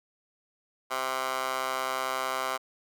15% pulse tone with high-pass filter, 130.81 Hz, C3, in tune, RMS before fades -31 dBFS, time 0.9-2.58 s, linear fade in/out 20 ms, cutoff 870 Hz, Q 4.5, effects none

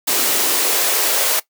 white noise with high-pass filter sweep, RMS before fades -17 dBFS, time 0.07-1.4 s, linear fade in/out 10 ms, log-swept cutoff 300 to 530 Hz, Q 1.9, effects noise-tail reverb RT60 0.1 s tail -18 dB re dry

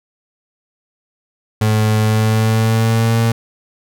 35% pulse tone with pitch glide, 108.2 to 114.63 Hz, A2 to A#2, -29 to -29 cents, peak -10 dBFS, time 1.61-3.32 s, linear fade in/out 5 ms, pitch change +100 cents, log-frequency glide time 1.99-3.2 s, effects none

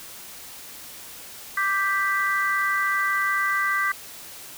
sine chord, G major, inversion second, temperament equal, 1174.7 / 1568 / 1975.5 Hz, D6 / G6 / B6, 0 / 0 / 0 cents, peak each -25 dBFS, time 1.57-3.92 s, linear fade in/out 5 ms, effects white hiss -41 dBFS RMS until 4.57 s

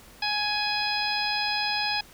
harmonic tone with a mistuned harmonic, 836 Hz, G#5, 11 cents sharp, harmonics 1 / 2 / 3 / 4 / 5 / 6, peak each -30 / -33 / -31 / -35 / -34 / -30 dBFS, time 0.22-2.01 s, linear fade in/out 5 ms, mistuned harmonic 5, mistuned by -32 cents, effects pink hiss -51 dBFS RMS until 2.13 s

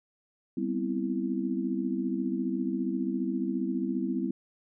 sine chord, C major seventh, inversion second, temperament equal, 196 / 246.9 / 261.6 / 329.6 Hz, G3 / B3 / C4 / E4, 0 / 0 / 0 / 0 cents, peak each -33 dBFS, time 0.57-4.31 s, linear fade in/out 5 ms, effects none

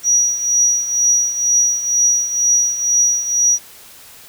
sine tone with tremolo, 5790 Hz, F#8, 38 cents flat, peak -9 dBFS, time 0.03-3.59 s, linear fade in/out 50 ms, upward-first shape triangle, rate 2.1 Hz, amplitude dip 75%, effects white hiss -41 dBFS RMS until 4.28 s

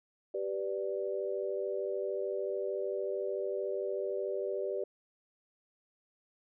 sine chord, G major, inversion none, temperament equal with one note detuned, 389.3 / 493.9 / 587.3 Hz, G4 / B4 / D5, -12 / 0 / 0 cents, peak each -35 / -38 / -37 dBFS, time 0.34-4.84 s, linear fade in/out 5 ms, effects none

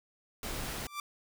pink noise, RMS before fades -38 dBFS, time 0.43-0.87 s, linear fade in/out 2 ms
sawtooth tone with exponential growth, 1174.7 Hz, D6, in tune, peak -29 dBFS, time 0.8-1 s, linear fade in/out 2 ms, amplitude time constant 43 ms
effects none

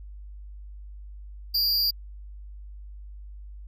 square tone with amplitude modulation, 4745 Hz, D8, 17 cents sharp, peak -19 dBFS, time 1.54-1.91 s, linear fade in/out 10 ms, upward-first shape sine, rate 276 Hz, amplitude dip 60%, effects added 50 Hz sine -39 dBFS peak until 3.67 s

